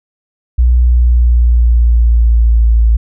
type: tone with pitch glide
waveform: sine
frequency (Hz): 60.8 to 56.08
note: B1 to A1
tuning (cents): -26 to +34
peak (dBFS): -5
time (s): 0.58-2.97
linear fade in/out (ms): 10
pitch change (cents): -140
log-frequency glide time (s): 0.82-2.85
effects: none